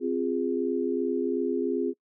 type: chord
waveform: sine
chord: F minor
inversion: second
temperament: equal with one note detuned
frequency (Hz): 261.6 / 349.2 / 412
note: C4 / F4 / Ab4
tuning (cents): 0 / 0 / -14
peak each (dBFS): -29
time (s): 0-1.94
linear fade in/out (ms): 50
effects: noise-tail reverb RT60 0.1 s tail -25 dB re dry